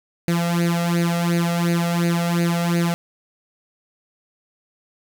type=tone with flanger; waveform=sawtooth; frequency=171 Hz; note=F3; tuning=36 cents flat; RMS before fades=-20 dBFS; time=0.28-2.94 s; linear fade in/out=0 ms; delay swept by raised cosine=0.45 to 1.55 ms; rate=2.8 Hz; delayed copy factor=+0.8; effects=none